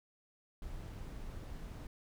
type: noise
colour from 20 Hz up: brown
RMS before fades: -45 dBFS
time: 0.62-1.87 s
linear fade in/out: 2 ms
effects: none